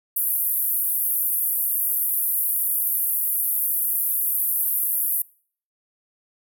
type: band-pass noise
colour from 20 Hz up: white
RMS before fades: -23 dBFS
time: 0.16-5.22 s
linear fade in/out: 5 ms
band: 11000 to 15000 Hz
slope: 48 dB/octave
effects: noise-tail reverb RT60 0.5 s tail -24 dB re dry